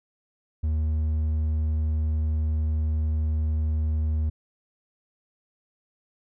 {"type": "tone with hard clipping", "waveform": "sine", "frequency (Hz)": 77.78, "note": "D#2", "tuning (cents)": 0, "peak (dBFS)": -23, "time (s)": [0.63, 4.3], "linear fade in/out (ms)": 10, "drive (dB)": 3, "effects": []}